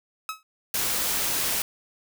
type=tone with exponential decay; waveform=sawtooth; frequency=1284 Hz; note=E6; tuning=46 cents flat; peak=-22 dBFS; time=0.29-0.43 s; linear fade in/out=1 ms; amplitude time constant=29 ms
type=noise; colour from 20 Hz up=white; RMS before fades=-26 dBFS; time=0.74-1.62 s; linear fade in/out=2 ms
effects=none